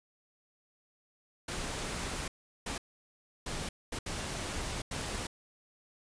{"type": "noise bursts at uneven times", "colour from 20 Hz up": "pink", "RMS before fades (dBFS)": -37, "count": 6, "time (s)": [[1.48, 2.28], [2.66, 2.78], [3.46, 3.69], [3.92, 3.99], [4.06, 4.82], [4.91, 5.27]], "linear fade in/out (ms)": 5, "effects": ["resampled to 22050 Hz"]}